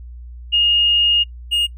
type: tone pair in turn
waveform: sine / triangle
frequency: 2848 / 2848 Hz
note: F7 / F7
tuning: +33 / +33 cents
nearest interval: unison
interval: 0 cents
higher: neither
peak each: -12 / -13 dBFS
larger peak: first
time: 0.52-1.24 / 1.51-1.67 s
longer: first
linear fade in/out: 20 ms
effects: noise-tail reverb RT60 0.1 s tail -19 dB re dry + added 60 Hz sine -32 dBFS peak until 1.77 s